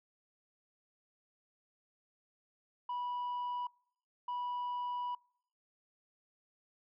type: tone bursts at uneven times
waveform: sine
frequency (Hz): 980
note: B5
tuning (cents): -14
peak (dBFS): -33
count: 2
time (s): 2.89-3.67 / 4.28-5.15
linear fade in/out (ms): 5
effects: noise-tail reverb RT60 0.6 s tail -25 dB re dry + tanh soft clip ceiling -34 dBFS